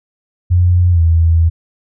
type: tone with pitch glide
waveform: sine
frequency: 88.9 to 82.47 Hz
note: F2 to E2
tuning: +31 to +1 cents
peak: -7 dBFS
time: 0.5-1.5 s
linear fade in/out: 20 ms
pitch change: -130 cents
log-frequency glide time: 0.91-1.01 s
effects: none